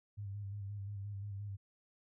sine tone with vibrato, 100.7 Hz, G2, 47 cents sharp, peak -40 dBFS, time 0.17-1.57 s, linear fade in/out 20 ms, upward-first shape square, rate 5.7 Hz, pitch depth 37 cents each way, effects none

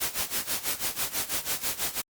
white noise with tremolo, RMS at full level -27 dBFS, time 0-2.02 s, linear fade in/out 20 ms, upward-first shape sine, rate 6.1 Hz, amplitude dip 85%, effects Opus 48 kbps

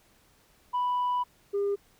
sine tone pair in turn, 987.8 / 402.3 Hz, B5 / G4, 0 / +45 cents, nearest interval octave + major third, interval 1555 cents, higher first, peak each -23 dBFS, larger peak neither, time 0.73-1.24 / 1.53-1.76 s, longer first, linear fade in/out 20 ms, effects tanh soft clip ceiling -23 dBFS + pink hiss -63 dBFS RMS until 1.99 s

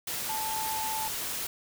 sine tone in noise, 877 Hz, A5, 6 cents flat, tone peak -32 dBFS, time 0.29-1.08 s, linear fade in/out 5 ms, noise white, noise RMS -34 dBFS, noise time 0.07-1.47 s, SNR -1 dB, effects none

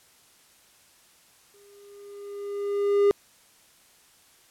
triangle tone with exponential growth, 404.7 Hz, G#4, 45 cents flat, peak -13 dBFS, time 1.54-3.11 s, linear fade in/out 0 ms, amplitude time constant 340 ms, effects white hiss -58 dBFS RMS until 4.5 s + low-pass 12000 Hz 12 dB/octave

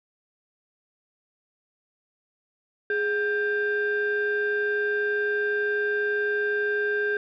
sine tone pair together, 416 / 1583 Hz, G#4 / G6, +3 / +17 cents, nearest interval octave + major seventh, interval 2314 cents, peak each -24 dBFS, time 2.9-7.17 s, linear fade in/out 2 ms, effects tanh soft clip ceiling -18 dBFS

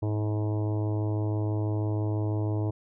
harmonic tone, 106.1 Hz, G#2, 38 cents sharp, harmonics 1 / 3 / 4 / 5 / 6 / 7 / 8 / 9 / 10, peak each -26 / -33 / -38 / -44 / -41 / -49 / -46 / -48 / -55 dBFS, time 0.02-2.71 s, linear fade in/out 10 ms, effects none

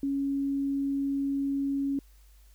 sine tone, 277.2 Hz, C#4, in tune, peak -26 dBFS, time 0.03-1.99 s, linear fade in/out 2 ms, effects added 50 Hz sine -53 dBFS peak until 2.54 s + white hiss -65 dBFS RMS until 2.54 s

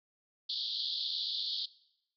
white band-pass noise, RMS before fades -36 dBFS, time 0.49-1.66 s, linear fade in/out 10 ms, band 3300 to 4700 Hz, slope 96 dB/octave, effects noise-tail reverb RT60 0.8 s tail -20 dB re dry

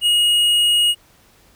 sine tone with tanh clipping, 2880 Hz, F#7, 47 cents flat, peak -14 dBFS, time 0.01-0.95 s, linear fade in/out 50 ms, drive 10 dB, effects pink hiss -53 dBFS RMS until 1.55 s

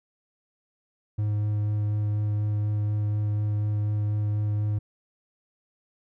triangle tone with vibrato, 104.9 Hz, G#2, 18 cents sharp, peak -21 dBFS, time 1.18-4.79 s, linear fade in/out 10 ms, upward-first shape sine, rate 4.1 Hz, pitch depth 9 cents each way, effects none

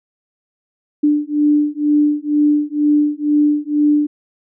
sine beating tone pair, 295.1 / 297.2 Hz, D4 / D4, +8 / +21 cents, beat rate 2.1 Hz, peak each -15 dBFS, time 1.03-4.07 s, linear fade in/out 10 ms, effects none

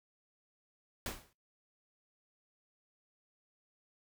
pink noise with exponential decay, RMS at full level -36 dBFS, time 1.06-1.33 s, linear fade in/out 1 ms, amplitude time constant 58 ms, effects noise-tail reverb RT60 0.2 s tail -20 dB re dry

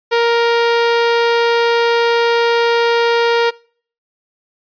sawtooth tone, 467.9 Hz, A#4, 6 cents sharp, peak -7 dBFS, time 0.11-3.51 s, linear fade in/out 20 ms, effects noise-tail reverb RT60 0.5 s tail -25 dB re dry + resampled to 11025 Hz

